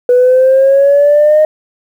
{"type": "exponential sweep", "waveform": "sine", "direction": "up", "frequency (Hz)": [490.2, 620], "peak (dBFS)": -3, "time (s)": [0.09, 1.45], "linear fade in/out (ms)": 2, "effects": ["tanh soft clip ceiling -1 dBFS", "7-bit"]}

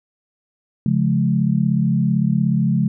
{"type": "chord", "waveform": "sine", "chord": "Db major", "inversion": "none", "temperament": "equal with one note detuned", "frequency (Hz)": [138.59, 174.61, 212], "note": ["Db3", "F3", "Ab3"], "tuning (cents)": [0, 0, 36], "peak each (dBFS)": -19, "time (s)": [0.86, 2.88], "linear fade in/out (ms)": 2, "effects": []}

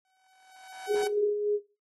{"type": "tone with exponential growth", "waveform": "sawtooth", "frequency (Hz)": 755, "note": "F#5", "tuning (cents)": 35, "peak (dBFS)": -28, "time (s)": [0.05, 1.07], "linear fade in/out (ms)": 1, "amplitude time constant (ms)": 220}
{"type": "tone with tremolo", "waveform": "sine", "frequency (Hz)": 415.3, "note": "G#4", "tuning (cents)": 0, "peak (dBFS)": -23, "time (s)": [0.87, 1.6], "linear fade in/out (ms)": 50, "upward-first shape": "sine", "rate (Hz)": 3.4, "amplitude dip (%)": 45}
{"effects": ["noise-tail reverb RT60 0.3 s tail -17 dB re dry", "AAC 32 kbps"]}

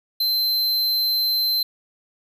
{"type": "tone", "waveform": "square", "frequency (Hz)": 4100, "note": "C8", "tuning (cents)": -36, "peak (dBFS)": -19, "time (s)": [0.2, 1.63], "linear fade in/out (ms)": 5, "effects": []}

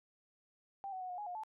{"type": "tone with pitch steps", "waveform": "sine", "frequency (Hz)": [788, 749, 736, 720, 832, 715, 869], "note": ["G5", "F#5", "F#5", "F#5", "G#5", "F5", "A5"], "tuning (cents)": [9, 21, -9, -47, 3, 41, -22], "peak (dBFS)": -40, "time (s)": [0.84, 1.435], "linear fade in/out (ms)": 0, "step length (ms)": 85, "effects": []}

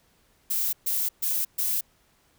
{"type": "noise bursts", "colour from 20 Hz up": "violet", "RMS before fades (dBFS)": -26, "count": 4, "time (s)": [0.5, 1.81], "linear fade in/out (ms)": 10, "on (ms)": 230, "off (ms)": 130, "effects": ["pink hiss -64 dBFS RMS until 2.38 s"]}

